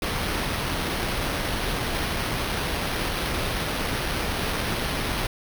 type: noise with sample-and-hold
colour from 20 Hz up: pink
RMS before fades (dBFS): -27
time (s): 0.02-5.27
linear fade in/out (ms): 2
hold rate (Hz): 7350
effects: none